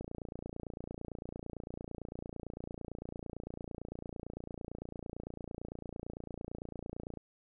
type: click train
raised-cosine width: 2 ms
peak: -28 dBFS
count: 208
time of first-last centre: 0.01-7.173 s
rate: 28.9 Hz
effects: none